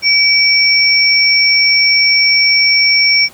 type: tone pair together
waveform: sine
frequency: 2295 / 5470 Hz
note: D7 / F8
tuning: -40 / -37 cents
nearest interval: octave + minor third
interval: 1503 cents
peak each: -10 dBFS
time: 0.02-3.29 s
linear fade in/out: 50 ms
effects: pink hiss -40 dBFS RMS until 3.33 s + high-pass 100 Hz 12 dB/octave